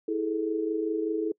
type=tone cluster; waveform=sine; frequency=325.5 / 408.3 / 433.5 Hz; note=E4 / G#4 / A4; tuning=-22 / -29 / -26 cents; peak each=-29 / -35 / -29 dBFS; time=0.08-1.32 s; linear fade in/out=5 ms; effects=noise-tail reverb RT60 0.1 s tail -25 dB re dry